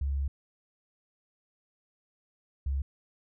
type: tone pair in turn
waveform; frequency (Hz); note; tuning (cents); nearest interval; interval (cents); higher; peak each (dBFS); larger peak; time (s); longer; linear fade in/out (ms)
sine; 69.3 / 68.54; C#2 / C#2; 0 / -19; unison; 19; first; -27; neither; 0.01-0.28 / 2.66-2.82; first; 5
effects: none